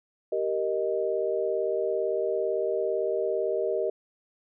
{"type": "chord", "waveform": "sine", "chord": "Eb major", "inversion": "first", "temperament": "just", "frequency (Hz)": [388.9, 466.7, 622.3], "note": ["G4", "Bb4", "Eb5"], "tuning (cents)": [-14, 2, 0], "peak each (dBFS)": -29, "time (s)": [0.32, 3.9], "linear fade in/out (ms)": 5, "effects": []}